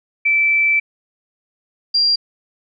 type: tone pair in turn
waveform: sine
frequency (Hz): 2324 / 4762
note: D7 / D8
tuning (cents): -19 / +23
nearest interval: octave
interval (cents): 1242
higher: second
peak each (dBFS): -12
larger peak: neither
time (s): 0.25-0.8 / 1.94-2.16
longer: first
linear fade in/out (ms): 10
effects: none